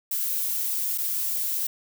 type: noise with dropouts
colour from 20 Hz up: violet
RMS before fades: -27 dBFS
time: 0.11-1.67 s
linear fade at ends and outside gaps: 5 ms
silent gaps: 0.978-0.982 s
effects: none